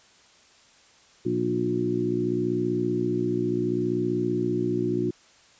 harmonic tone with a mistuned harmonic, 60.7 Hz, B1, 29 cents flat, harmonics 2 / 3 / 4 / 5 / 6, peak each -32 / -32 / -31 / -29 / -26 dBFS, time 1.25-5.11 s, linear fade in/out 10 ms, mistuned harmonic 6, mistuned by -27 cents, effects white hiss -56 dBFS RMS until 5.59 s + resampled to 16000 Hz

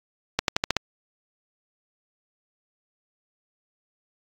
accelerating click train, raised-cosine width 0.2 ms, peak -3 dBFS, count 6, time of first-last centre 0.39-0.767 s, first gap 92 ms, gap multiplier 0.9, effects AAC 48 kbps

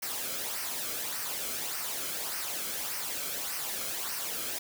white noise with flanger, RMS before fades -35 dBFS, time 0.02-4.59 s, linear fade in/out 10 ms, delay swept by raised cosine 0.27 to 1.11 ms, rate 1.7 Hz, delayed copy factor -0.55, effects none

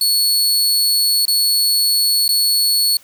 sawtooth tone with dropouts, 4400 Hz, C#8, 14 cents flat, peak -10 dBFS, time 0.01-2.97 s, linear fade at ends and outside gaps 2 ms, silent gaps 1.254-1.28 / 2.28-2.29 s, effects white hiss -48 dBFS RMS until 3.03 s

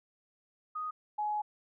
sine tone pair in turn, 1244.5 / 841.7 Hz, D#6 / G#5, 0 / +23 cents, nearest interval perfect fifth, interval 677 cents, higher first, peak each -34 / -30 dBFS, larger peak second, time 0.75-0.91 / 1.18-1.42 s, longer second, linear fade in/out 10 ms, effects none

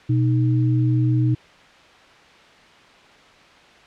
sine tone pair together, 123.15 / 310 Hz, B2 / D#4, -5 / -6 cents, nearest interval octave + major third, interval 1599 cents, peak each -16 / -23 dBFS, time 0.09-1.35 s, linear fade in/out 10 ms, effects white hiss -48 dBFS RMS until 3.86 s + low-pass 3000 Hz 12 dB/octave

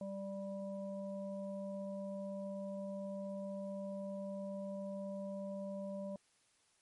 harmonic tone, 196 Hz, G3, in tune, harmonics 1 / 3 / 5, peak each -43 / -43 / -58 dBFS, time 0.01-6.16 s, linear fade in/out 2 ms, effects white hiss -73 dBFS RMS until 6.81 s + MP3 48 kbps

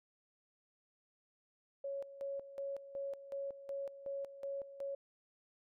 sine tone with tremolo, 554.4 Hz, C#5, in tune, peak -38 dBFS, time 1.84-4.95 s, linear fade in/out 5 ms, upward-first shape square, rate 2.7 Hz, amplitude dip 75%, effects none

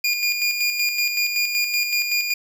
25% pulse tone with tremolo, 2423 Hz, D#7, 47 cents flat, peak -14 dBFS, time 0.04-2.34 s, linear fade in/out 5 ms, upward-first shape square, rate 5.3 Hz, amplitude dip 45%, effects none

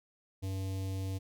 square tone with notch filter, 95.7 Hz, G2, 41 cents flat, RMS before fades -36 dBFS, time 0.42-1.19 s, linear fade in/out 20 ms, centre 1400 Hz, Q 0.53, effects none

